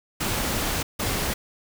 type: noise bursts at uneven times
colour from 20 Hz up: pink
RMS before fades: -26 dBFS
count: 2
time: 0.2-0.83 / 0.99-1.34 s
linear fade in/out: 10 ms
effects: none